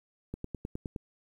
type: click train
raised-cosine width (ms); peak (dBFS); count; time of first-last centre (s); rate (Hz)
3; -23; 7; 0.34-0.962; 9.65
effects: 10-bit